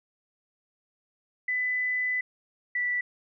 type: tone pair in turn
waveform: sine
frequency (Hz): 2000 / 1965.6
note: B6 / B6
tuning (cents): +21 / -9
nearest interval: unison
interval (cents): 30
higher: first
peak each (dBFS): -25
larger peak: neither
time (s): 1.48-2.21 / 2.75-3.01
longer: first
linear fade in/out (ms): 5
effects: none